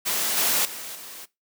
white noise with level steps, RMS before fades -25 / -22 / -36 / -40 dBFS, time 0.05-1.26 s, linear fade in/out 20 ms, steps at 0.37 / 0.65 / 0.95 s, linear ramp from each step 2 ms, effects noise-tail reverb RT60 0.2 s tail -20 dB re dry + high-pass 200 Hz 12 dB/octave

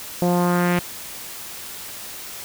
sawtooth tone with low-pass filter sweep, 176.3 Hz, F3, 17 cents sharp, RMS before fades -19 dBFS, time 0.22-0.79 s, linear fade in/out 0 ms, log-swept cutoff 640 to 2500 Hz, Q 1.9, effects white hiss -35 dBFS RMS until 2.44 s

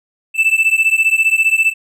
triangle beating tone pair, 2637 / 2652 Hz, E7 / E7, 0 / +10 cents, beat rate 15 Hz, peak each -12 dBFS, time 0.34-1.74 s, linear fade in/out 50 ms, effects none

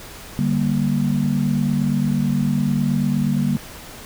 sine chord, G minor, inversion second, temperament just, 147 / 196 / 235.2 Hz, D3 / G3 / Bb3, +2 / 0 / +16 cents, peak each -21 dBFS, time 0.39-3.57 s, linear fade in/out 0 ms, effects pink hiss -38 dBFS RMS until 4.05 s

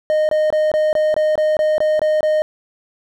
triangle tone bursts, 616 Hz, D#5, 17 cents flat, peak -11 dBFS, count 11, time 0.1-2.42 s, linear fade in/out 0 ms, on 190 ms, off 23 ms, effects none

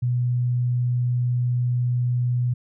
sine tone, 123 Hz, B2, 7 cents flat, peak -19 dBFS, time 0.02-2.54 s, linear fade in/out 10 ms, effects none

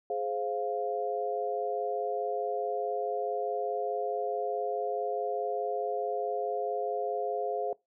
sine chord, F minor, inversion first, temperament just, 419.1 / 523.8 / 698.5 Hz, Ab4 / C5 / F5, +16 / +2 / 0 cents, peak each -33 / -35 / -33 dBFS, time 0.1-7.73 s, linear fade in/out 2 ms, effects noise-tail reverb RT60 0.2 s tail -22 dB re dry

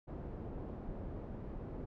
pink low-pass noise, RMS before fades -44 dBFS, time 0.07-1.86 s, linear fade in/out 20 ms, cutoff 550 Hz, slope 12 dB/octave, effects none

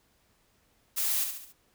blue noise with echo, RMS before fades -29 dBFS, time 0.96-1.25 s, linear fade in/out 20 ms, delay 70 ms, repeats 4, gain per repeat -6 dB, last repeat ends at 1.53 s, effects pink hiss -68 dBFS RMS until 1.74 s

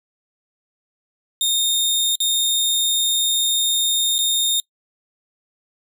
sawtooth tone with dropouts, 3667 Hz, A#7, 29 cents flat, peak -14 dBFS, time 1.41-4.6 s, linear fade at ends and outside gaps 1 ms, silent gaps 2.155-2.203 / 4.182-4.188 s, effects noise-tail reverb RT60 0.1 s tail -23 dB re dry

